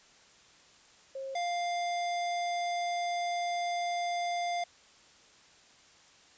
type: tone pair in turn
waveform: sine / square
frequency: 537 / 699 Hz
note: C5 / F5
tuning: +45 / +1 cents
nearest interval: perfect fourth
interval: 456 cents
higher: second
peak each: -36 / -31 dBFS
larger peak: second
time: 1.15-1.35 / 1.35-4.64 s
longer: second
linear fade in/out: 5 ms
effects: white hiss -59 dBFS RMS until 6.37 s + resampled to 16000 Hz